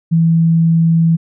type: tone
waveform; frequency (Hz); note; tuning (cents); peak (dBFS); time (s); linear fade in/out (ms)
sine; 164.81; E3; 0; -8; 0.11-1.17; 20
effects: none